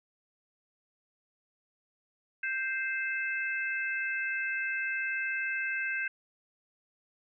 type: harmonic tone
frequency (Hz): 523.3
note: C5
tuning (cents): 0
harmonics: 3 / 4 / 5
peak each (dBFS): -32 / -37 / -36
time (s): 2.43-6.08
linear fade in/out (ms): 5
effects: none